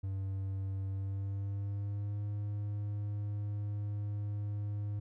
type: tone with pitch glide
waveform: triangle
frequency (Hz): 96.8 to 103.15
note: G2 to G#2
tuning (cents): -21 to -11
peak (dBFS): -32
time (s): 0.03-5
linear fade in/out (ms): 10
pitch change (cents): +110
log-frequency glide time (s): 0.89-2.24
effects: none